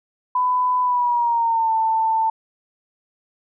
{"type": "tone with pitch glide", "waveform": "sine", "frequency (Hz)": [1000, 890.9], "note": ["B5", "A5"], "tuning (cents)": [21, 21], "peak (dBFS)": -16, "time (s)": [0.35, 2.3], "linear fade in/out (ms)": 5, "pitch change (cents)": -200, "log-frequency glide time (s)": [0.82, 1.72], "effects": []}